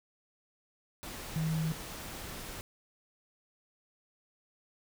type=tone in noise; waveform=sine; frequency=159.3 Hz; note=D#3; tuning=41 cents sharp; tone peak=-29 dBFS; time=1.36-1.72 s; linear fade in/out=0 ms; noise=pink; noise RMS=-43 dBFS; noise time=1.03-2.61 s; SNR=+11 dB; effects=none